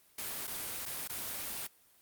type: noise with dropouts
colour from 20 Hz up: white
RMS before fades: -39 dBFS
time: 0.18-1.67 s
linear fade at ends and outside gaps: 5 ms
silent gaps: 0.471-0.476 / 0.855-0.86 / 1.076-1.095 s
effects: white hiss -65 dBFS RMS until 2.01 s + Opus 32 kbps